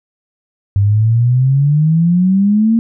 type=exponential sweep; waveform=sine; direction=up; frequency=98 to 231.8 Hz; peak=-8 dBFS; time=0.76-2.79 s; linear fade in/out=0 ms; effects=none